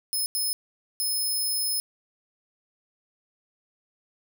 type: tone bursts at uneven times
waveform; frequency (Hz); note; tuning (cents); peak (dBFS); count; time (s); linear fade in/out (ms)
5% pulse; 5180; E8; -31; -19; 3; 0.13-0.26 / 0.35-0.53 / 1-1.8; 0
effects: none